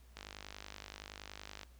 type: click train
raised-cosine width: 0.2 ms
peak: -28 dBFS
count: 75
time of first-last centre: 0.17-1.632 s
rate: 50.6 Hz
effects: added 60 Hz sine -57 dBFS peak until 1.79 s + pink hiss -68 dBFS RMS until 1.79 s